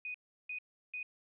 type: tone bursts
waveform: sine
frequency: 2489 Hz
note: D#7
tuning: in tune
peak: -38 dBFS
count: 3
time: 0.05-1.029 s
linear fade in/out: 2 ms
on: 93 ms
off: 350 ms
effects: none